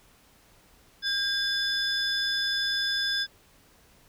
sine tone cluster, 1603 / 3496 / 5070 Hz, G6 / A7 / D#8, +38 / -12 / +32 cents, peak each -28 dBFS, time 1.02-3.27 s, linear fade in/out 50 ms, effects tanh soft clip ceiling -20 dBFS + pink hiss -59 dBFS RMS until 4.08 s

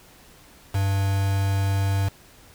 triangle tone with quantisation, 98 Hz, G2, in tune, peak -18 dBFS, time 0.74-2.09 s, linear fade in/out 10 ms, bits 5, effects pink hiss -51 dBFS RMS until 2.54 s

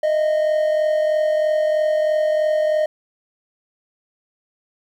triangle tone pair together, 616.2 / 659.3 Hz, D#5 / E5, -17 / 0 cents, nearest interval minor second, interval 117 cents, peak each -14 / -24 dBFS, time 0.03-2.86 s, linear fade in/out 5 ms, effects 9-bit

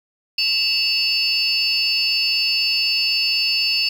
sine tone cluster, 2640 / 2829 / 4504 / 5150 Hz, E7 / F7 / C#8 / E8, +2 / +22 / +27 / -41 cents, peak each -23 / -25 / -19 / -21 dBFS, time 0.38-3.89 s, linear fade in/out 5 ms, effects tanh soft clip ceiling -10 dBFS + 7-bit

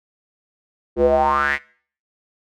square tone with band-pass filter sweep, 70.3 Hz, C#2, 25 cents sharp, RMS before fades -17 dBFS, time 0.96-1.59 s, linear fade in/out 50 ms, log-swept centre 390 to 2200 Hz, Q 7.5, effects noise-tail reverb RT60 0.5 s tail -22 dB re dry

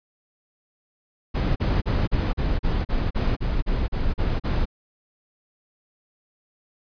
brown noise bursts, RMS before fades -22 dBFS, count 13, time 1.34-4.656 s, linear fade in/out 20 ms, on 220 ms, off 38 ms, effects resampled to 11025 Hz

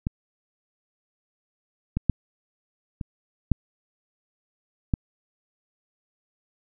clicks, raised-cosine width 5 ms, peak -13 / -12 / -6 / -18 / -6 / -9 dBFS, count 6, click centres 0.069 / 1.97 / 2.097 / 3.012 / 3.517 / 4.938 s, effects none

